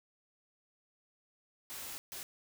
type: noise bursts at uneven times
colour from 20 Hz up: white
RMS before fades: -44 dBFS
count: 2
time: 1.7-1.98 / 2.12-2.23 s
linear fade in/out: 0 ms
effects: none